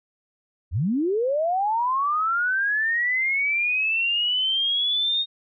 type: linear sweep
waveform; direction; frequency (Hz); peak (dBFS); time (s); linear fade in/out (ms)
sine; up; 65.41 to 3721; -20; 0.71-5.26; 50
effects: none